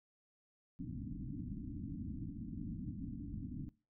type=low-pass noise; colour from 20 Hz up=white; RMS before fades=-44 dBFS; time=0.79-3.69 s; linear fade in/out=0 ms; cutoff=300 Hz; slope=96 dB/octave; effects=noise-tail reverb RT60 0.3 s tail -20 dB re dry